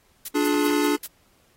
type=noise bursts; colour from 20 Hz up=blue; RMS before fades=-32 dBFS; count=5; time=0.25-1.065 s; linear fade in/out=5 ms; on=35 ms; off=160 ms
type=chord; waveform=square; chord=D diminished; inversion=none; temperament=just; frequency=293.7 / 352.4 / 422.9 Hz; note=D4 / F4 / Ab4; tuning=0 / +16 / +31 cents; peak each=-22 / -28 / -26 dBFS; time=0.34-0.97 s; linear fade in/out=20 ms
effects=pink hiss -62 dBFS RMS until 1.56 s + AAC 48 kbps